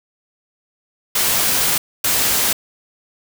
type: noise bursts at uneven times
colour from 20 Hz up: white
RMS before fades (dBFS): -17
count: 2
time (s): 1.15-1.78 / 2.04-2.53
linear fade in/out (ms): 5
effects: none